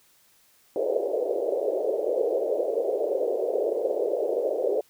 pink band-pass noise, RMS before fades -26 dBFS, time 0.76-4.81 s, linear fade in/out 2 ms, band 400 to 600 Hz, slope 48 dB/octave, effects white hiss -61 dBFS RMS until 4.89 s

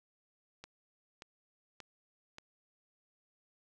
click train, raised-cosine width 0.2 ms, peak -30 dBFS, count 4, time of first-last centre 0.64-2.384 s, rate 1.72 Hz, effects none

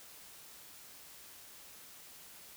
silence, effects white hiss -54 dBFS RMS until 2.56 s

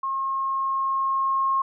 sine tone with level ramp, 1077 Hz, C6, 50 cents sharp, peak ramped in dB -24 to -19 dBFS, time 0.03-1.62 s, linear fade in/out 5 ms, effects none

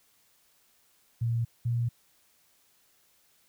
sine tone pair in turn, 116.54 / 118.58 Hz, A#2 / A#2, 0 / +30 cents, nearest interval unison, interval 30 cents, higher second, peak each -25 dBFS, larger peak neither, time 1.21-1.45 / 1.65-1.89 s, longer neither, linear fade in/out 10 ms, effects white hiss -66 dBFS RMS until 3.48 s

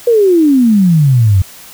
sine exponential sweep, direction down, 490.2 to 90 Hz, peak -5 dBFS, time 0.07-1.42 s, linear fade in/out 5 ms, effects white hiss -35 dBFS RMS until 1.73 s

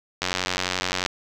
click train, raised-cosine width 0.2 ms, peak -6 dBFS, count 78, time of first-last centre 0.22-1.062 s, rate 91.5 Hz, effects none

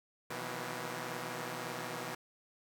5% pulse tone cluster, 124.9 / 159.2 / 166.5 / 182.7 / 237 Hz, B2 / D#3 / E3 / F#3 / A#3, +20 / +40 / +18 / -22 / +29 cents, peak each -32 / -34 / -35 / -36 / -35 dBFS, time 0.3-2.15 s, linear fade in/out 5 ms, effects none

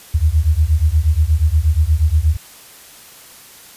sine beating tone pair, 73.7 / 82.1 Hz, D2 / E2, +7 / -6 cents, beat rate 8.4 Hz, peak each -14 dBFS, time 0.14-2.37 s, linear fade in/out 10 ms, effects white hiss -41 dBFS RMS until 3.76 s + resampled to 32000 Hz

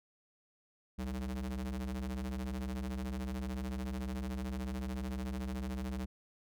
square ring-modulated tone, 62.6 Hz, B1, 24 cents sharp, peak -34 dBFS, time 0.98-6.06 s, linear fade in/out 10 ms, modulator 132 Hz, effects none

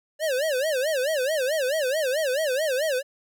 square tone with vibrato, 568 Hz, C#5, 42 cents sharp, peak -23 dBFS, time 0.19-3.03 s, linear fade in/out 50 ms, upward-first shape sine, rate 4.6 Hz, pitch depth 220 cents each way, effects none

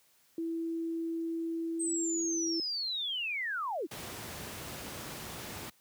sine tone, 330.2 Hz, E4, 3 cents sharp, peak -32 dBFS, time 0.38-2.6 s, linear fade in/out 2 ms
sine linear sweep, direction down, 8360 to 261.6 Hz, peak -32 dBFS, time 1.79-3.87 s, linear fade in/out 20 ms
pink noise, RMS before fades -42 dBFS, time 3.91-5.7 s, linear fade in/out 5 ms
effects white hiss -67 dBFS RMS until 5.8 s + high-pass 80 Hz 12 dB/octave

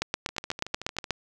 two click trains, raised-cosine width 0.2 ms, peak -9 / -20 dBFS, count 10 / 11, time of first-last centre 0.02-1.107 / 0.29-1.042 s, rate 8.28 / 13.3 Hz, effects none

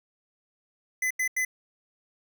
square tone bursts, 2020 Hz, B6, 39 cents sharp, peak -25 dBFS, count 3, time 1.02-1.45 s, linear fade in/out 5 ms, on 86 ms, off 86 ms, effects none

